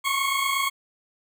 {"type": "tone pair together", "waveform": "20% pulse", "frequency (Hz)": [1080.3, 1108.7], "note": ["C#6", "C#6"], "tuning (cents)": [-45, 0], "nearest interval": "unison", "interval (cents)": 45, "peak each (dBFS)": [-21, -20], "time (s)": [0.04, 0.7], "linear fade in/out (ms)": 20, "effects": []}